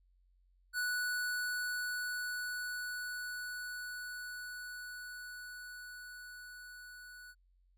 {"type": "tone with level ramp", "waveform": "square", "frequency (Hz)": 1477, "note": "F#6", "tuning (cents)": -3, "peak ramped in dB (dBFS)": [-33, -51], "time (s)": [0.73, 7.35], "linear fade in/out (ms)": 50, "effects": ["added 45 Hz sine -66 dBFS peak until 7.77 s"]}